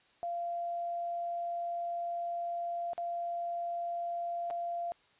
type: tone with dropouts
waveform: sine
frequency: 690 Hz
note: F5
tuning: 21 cents flat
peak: -33 dBFS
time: 0.23-4.92 s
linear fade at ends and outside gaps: 0 ms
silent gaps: 2.933-2.979 / 4.502-4.508 s
effects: white hiss -66 dBFS RMS until 5.19 s + resampled to 8000 Hz